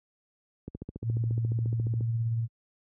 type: click train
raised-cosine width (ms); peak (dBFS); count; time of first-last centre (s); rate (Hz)
3; -24; 20; 0.68-2.009; 14.3
type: tone with tremolo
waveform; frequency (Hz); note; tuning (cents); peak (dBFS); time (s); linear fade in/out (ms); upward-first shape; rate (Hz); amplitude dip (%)
sine; 114.9; A#2; -25; -24; 1.02-2.48; 50; sine; 17; 30
effects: high-pass 60 Hz 12 dB/octave